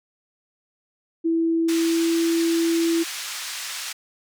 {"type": "tone with pitch glide", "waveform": "sine", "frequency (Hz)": [329.6, 332.5], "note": ["E4", "E4"], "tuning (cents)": [0, 15], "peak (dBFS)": -18, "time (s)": [1.24, 3.04], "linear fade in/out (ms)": 20, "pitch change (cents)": 15, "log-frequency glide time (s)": [1.68, 2.16]}
{"type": "band-pass noise", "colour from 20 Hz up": "white", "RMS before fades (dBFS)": -32, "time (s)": [1.68, 3.93], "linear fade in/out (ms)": 10, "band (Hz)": [1300, 6900], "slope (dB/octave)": 12}
{"effects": []}